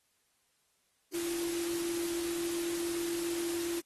sine tone in noise, 341 Hz, F4, 41 cents flat, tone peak -33 dBFS, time 1.13-3.81 s, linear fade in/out 20 ms, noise white, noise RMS -40 dBFS, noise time 1.13-3.81 s, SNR +4 dB, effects white hiss -74 dBFS RMS until 3.85 s + AAC 32 kbps

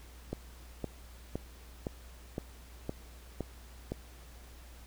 click train, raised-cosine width 2 ms, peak -21 dBFS, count 8, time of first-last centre 0.33-3.92 s, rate 1.95 Hz, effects added 60 Hz sine -50 dBFS peak until 4.86 s + pink hiss -57 dBFS RMS until 4.86 s

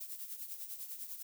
violet noise with tremolo, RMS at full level -42 dBFS, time 0-1.23 s, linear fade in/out 10 ms, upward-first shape triangle, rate 10 Hz, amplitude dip 70%, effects none

